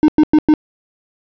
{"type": "tone bursts", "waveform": "triangle", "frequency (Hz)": 305.7, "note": "D#4", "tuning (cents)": -30, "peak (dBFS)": -4, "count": 4, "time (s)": [0.03, 0.538], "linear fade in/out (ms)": 0, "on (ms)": 52, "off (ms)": 100, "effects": ["resampled to 11025 Hz", "7-bit"]}